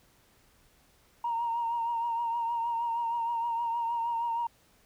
sine tone with vibrato, 932.3 Hz, A#5, in tune, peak -27 dBFS, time 1.24-4.47 s, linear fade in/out 5 ms, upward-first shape triangle, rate 6.4 Hz, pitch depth 43 cents each way, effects tanh soft clip ceiling -23 dBFS + pink hiss -64 dBFS RMS until 4.85 s

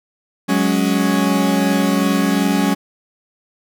40% pulse chord, F# suspended second, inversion none, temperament equal, 185 / 207.7 / 277.2 Hz, F#3 / G#3 / C#4, 0 / 0 / 0 cents, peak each -18 / -18 / -17 dBFS, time 0.48-2.75 s, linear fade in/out 20 ms, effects none

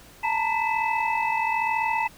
sine tone cluster, 879 / 920 / 974 / 2001 / 2613 Hz, A5 / A#5 / B5 / B6 / E7, -2 / -23 / -24 / +22 / -16 cents, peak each -26 / -26 / -32 / -30 / -29 dBFS, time 0.23-2.08 s, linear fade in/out 10 ms, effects tanh soft clip ceiling -13 dBFS + pink hiss -50 dBFS RMS until 2.17 s

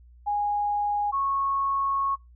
sine tone pair in turn, 824 / 1099.9 Hz, G#5 / C#6, -14 / -14 cents, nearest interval perfect fourth, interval 500 cents, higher second, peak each -23 dBFS, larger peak neither, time 0.26-1.12 / 1.12-2.16 s, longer second, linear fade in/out 20 ms, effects noise-tail reverb RT60 0.2 s tail -23 dB re dry + added 60 Hz sine -49 dBFS peak until 2.35 s

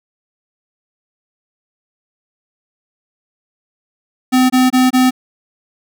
square tone bursts, 255.7 Hz, C4, 40 cents flat, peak -9 dBFS, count 4, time 4.32-5.109 s, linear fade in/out 20 ms, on 180 ms, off 23 ms, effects none

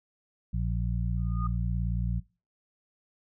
harmonic tone, 58.27 Hz, A#1, in tune, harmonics 1 / 2 / 3, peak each -29 / -32 / -34 dBFS, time 0.53-2.2 s, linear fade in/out 10 ms
sine tone with exponential growth, 1226 Hz, D#6, 26 cents flat, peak -31 dBFS, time 1.17-1.47 s, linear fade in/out 5 ms, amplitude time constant 64 ms
effects noise-tail reverb RT60 0.3 s tail -20 dB re dry

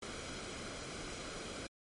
pink noise with comb filter, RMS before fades -44 dBFS, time 0.02-1.67 s, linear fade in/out 5 ms, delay 1.1 ms, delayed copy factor -0.5, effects low-pass 8000 Hz 12 dB/octave + MP3 48 kbps

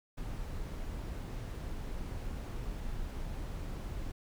brown noise, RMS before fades -39 dBFS, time 0.17-4.12 s, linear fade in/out 10 ms, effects none

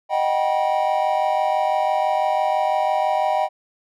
triangle tone cluster, 621 / 733 / 779 / 967 Hz, D#5 / F#5 / G5 / B5, -3 / -16 / -11 / -37 cents, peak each -21 / -23 / -19 / -24 dBFS, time 0.09-3.49 s, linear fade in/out 50 ms, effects none

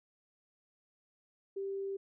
sine tone, 392 Hz, G4, in tune, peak -35 dBFS, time 1.56-1.97 s, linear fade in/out 10 ms, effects none

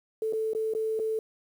sine tone with dropouts, 440 Hz, A4, in tune, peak -26 dBFS, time 0.22-1.19 s, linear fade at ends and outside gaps 2 ms, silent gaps 0.326-0.333 / 0.534-0.549 / 0.737-0.749 / 0.992-0.997 s, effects 9-bit

